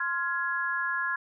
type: chord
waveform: sine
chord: F minor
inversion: second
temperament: just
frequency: 1047.7 / 1396.9 / 1676.3 Hz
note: C6 / F6 / Ab6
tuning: +2 / 0 / +16 cents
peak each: -33 / -33 / -29 dBFS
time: 0-1.16 s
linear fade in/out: 5 ms
effects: none